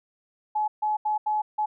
sine tone bursts at uneven times, 851 Hz, G#5, 42 cents sharp, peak -22 dBFS, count 5, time 0.55-0.68 / 0.82-0.97 / 1.05-1.18 / 1.26-1.42 / 1.58-1.66 s, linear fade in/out 10 ms, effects none

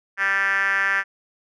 5% pulse tone with band-pass filter, 196 Hz, G3, in tune, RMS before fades -21 dBFS, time 0.17-1.04 s, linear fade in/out 50 ms, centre 1700 Hz, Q 5.4, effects none

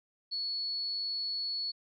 sine tone, 4399 Hz, C#8, 14 cents flat, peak -32 dBFS, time 0.31-1.72 s, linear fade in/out 20 ms, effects none

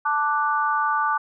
sine chord, D major, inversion second, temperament equal, 880 / 1174.7 / 1480 Hz, A5 / D6 / F#6, 0 / 0 / 0 cents, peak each -24 / -22 / -26 dBFS, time 0.05-1.18 s, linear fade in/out 10 ms, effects none

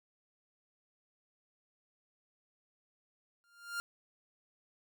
45% pulse tone with exponential growth, 1400 Hz, F6, 4 cents sharp, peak -33 dBFS, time 3.44-3.8 s, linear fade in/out 0 ms, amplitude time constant 78 ms, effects none

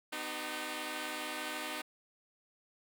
5% pulse tone cluster, 251.6 / 306.2 / 383.3 Hz, B3 / D#4 / G4, +32 / -28 / -39 cents, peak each -32 / -28 / -35 dBFS, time 0.12-1.82 s, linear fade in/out 10 ms, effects none

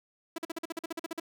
sawtooth tone bursts, 329.6 Hz, E4, in tune, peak -29 dBFS, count 13, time 0.36-1.199 s, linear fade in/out 5 ms, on 23 ms, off 45 ms, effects none

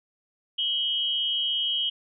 sine tone pair together, 2960 / 3223 Hz, F#7 / G7, 0 / +47 cents, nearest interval minor second, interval 147 cents, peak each -27 / -26 dBFS, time 0.58-1.9 s, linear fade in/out 10 ms, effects none

